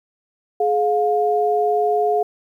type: tone pair together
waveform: sine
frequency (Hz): 421.8 / 709.4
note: G#4 / F5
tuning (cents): +27 / +27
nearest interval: major sixth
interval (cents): 900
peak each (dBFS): -18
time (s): 0.6-2.23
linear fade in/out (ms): 5
effects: 9-bit